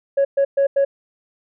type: tone bursts at uneven times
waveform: sine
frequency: 554.4 Hz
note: C#5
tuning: in tune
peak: -11 dBFS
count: 4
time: 0.17-0.25 / 0.37-0.45 / 0.57-0.67 / 0.76-0.85 s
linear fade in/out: 10 ms
effects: tanh soft clip ceiling -11 dBFS